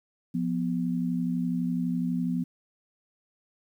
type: tone pair together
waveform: sine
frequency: 175.3 / 247.3 Hz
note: F3 / B3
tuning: +7 / +3 cents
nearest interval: tritone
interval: 596 cents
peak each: -28 dBFS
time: 0.34-2.44 s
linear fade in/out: 10 ms
effects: 10-bit